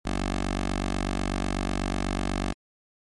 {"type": "tone with notch filter", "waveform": "10% pulse", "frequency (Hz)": 48.11, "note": "G1", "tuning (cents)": -32, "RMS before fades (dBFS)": -28, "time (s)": [0.05, 2.53], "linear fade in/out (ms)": 10, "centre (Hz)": 120, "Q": 0.94, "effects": ["low-pass 10000 Hz 12 dB/octave", "MP3 48 kbps"]}